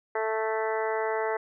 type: harmonic tone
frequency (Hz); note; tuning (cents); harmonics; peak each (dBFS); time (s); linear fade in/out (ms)
220; A3; 0; 2 / 3 / 4 / 5 / 6 / 7 / 8 / 9; -29 / -33 / -32 / -39 / -39 / -40 / -40 / -38; 0.15-1.37; 5
effects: none